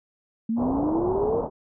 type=exponential sweep; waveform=sine; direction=up; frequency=220 to 478.8 Hz; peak=-22 dBFS; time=0.49-1.41 s; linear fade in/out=5 ms
type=low-pass noise; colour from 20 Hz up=white; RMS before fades=-29 dBFS; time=0.56-1.5 s; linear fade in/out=50 ms; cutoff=950 Hz; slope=48 dB/octave
effects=none